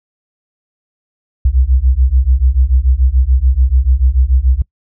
sine beating tone pair, 61 / 67.9 Hz, B1 / C#2, -21 / -35 cents, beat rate 6.9 Hz, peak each -10 dBFS, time 1.45-4.62 s, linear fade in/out 5 ms, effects noise-tail reverb RT60 0.1 s tail -25 dB re dry + tanh soft clip ceiling -1 dBFS

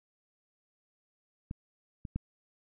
clicks, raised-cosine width 5 ms, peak -25 / -27 / -20 dBFS, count 3, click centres 1.511 / 2.052 / 2.16 s, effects none

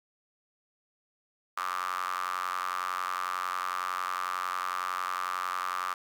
sawtooth tone with high-pass filter, 91 Hz, F#2, 28 cents flat, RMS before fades -33 dBFS, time 1.57-5.94 s, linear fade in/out 5 ms, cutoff 1200 Hz, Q 8.7, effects none

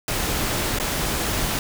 pink noise with dropouts, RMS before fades -24 dBFS, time 0.08-1.59 s, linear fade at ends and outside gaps 1 ms, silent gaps 0.787-0.799 s, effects none

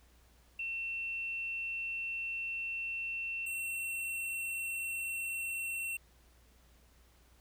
sine / square tone pair in turn, 2700 / 2712 Hz, E7 / E7, +41 / +49 cents, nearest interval unison, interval 8 cents, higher second, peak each -35 / -36 dBFS, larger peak first, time 0.59-3.46 / 3.46-5.97 s, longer first, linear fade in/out 5 ms, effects added 60 Hz sine -63 dBFS peak until 7.4 s + pink hiss -67 dBFS RMS until 7.4 s

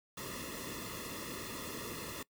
pink noise with comb filter, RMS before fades -43 dBFS, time 0.17-2.23 s, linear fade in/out 5 ms, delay 1.3 ms, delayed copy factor -1, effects noise-tail reverb RT60 0.1 s tail -22 dB re dry

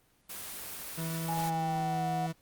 white noise, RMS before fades -41 dBFS, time 0.29-1.5 s, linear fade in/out 10 ms
40% pulse tone, 163.2 Hz, E3, 17 cents flat, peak -32 dBFS, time 0.97-2.33 s, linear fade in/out 20 ms
sine tone with pitch glide, 830.6 to 731.5 Hz, G#5 to F#5, 0 to -20 cents, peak -31 dBFS, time 1.28-2.27 s, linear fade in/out 10 ms, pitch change -220 cents, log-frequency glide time 1.41-2.08 s
effects pink hiss -67 dBFS RMS until 2.41 s + Opus 24 kbps

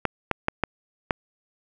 clicks, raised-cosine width 0.5 ms, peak -6 dBFS, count 5, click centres 0.053 / 0.313 / 0.484 / 0.637 / 1.108 s, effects none

